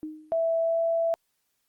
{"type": "tone with exponential decay", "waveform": "sine", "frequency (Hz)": 309.4, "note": "D#4", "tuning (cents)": -10, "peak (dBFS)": -30, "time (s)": [0.03, 0.49], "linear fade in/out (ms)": 0, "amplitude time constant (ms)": 100}
{"type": "tone with pitch glide", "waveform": "sine", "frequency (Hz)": [659.3, 664.3], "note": ["E5", "E5"], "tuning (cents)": [0, 13], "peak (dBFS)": -22, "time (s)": [0.32, 1.14], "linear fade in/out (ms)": 0, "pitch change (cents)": 13, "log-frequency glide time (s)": [0.6, 0.81]}
{"effects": ["white hiss -75 dBFS RMS until 1.68 s", "Opus 32 kbps"]}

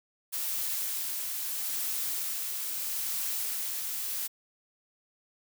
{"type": "noise with tremolo", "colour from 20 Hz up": "blue", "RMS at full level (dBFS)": -32, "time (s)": [0.32, 4.28], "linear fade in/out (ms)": 20, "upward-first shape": "sine", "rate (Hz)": 0.77, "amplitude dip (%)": 25, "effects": []}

